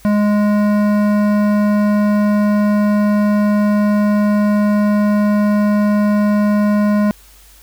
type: tone with hard clipping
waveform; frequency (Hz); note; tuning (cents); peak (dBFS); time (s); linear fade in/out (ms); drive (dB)
sine; 207.7; G#3; 0; -13; 0.05-7.11; 0; 14
effects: added 50 Hz sine -45 dBFS peak until 7.62 s + white hiss -46 dBFS RMS until 7.62 s